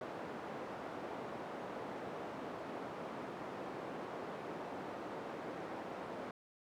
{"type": "band-pass noise", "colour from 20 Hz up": "white", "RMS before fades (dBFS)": -45, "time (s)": [0.01, 6.31], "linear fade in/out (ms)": 2, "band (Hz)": [190, 760], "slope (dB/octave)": 12, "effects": []}